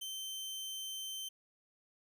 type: tone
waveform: sawtooth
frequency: 3100 Hz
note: G7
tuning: 20 cents flat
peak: -37 dBFS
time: 0.01-1.29 s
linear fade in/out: 10 ms
effects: none